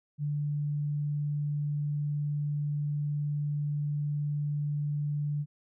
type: tone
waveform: sine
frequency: 146.83 Hz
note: D3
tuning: in tune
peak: -28 dBFS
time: 0.18-5.46 s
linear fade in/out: 50 ms
effects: none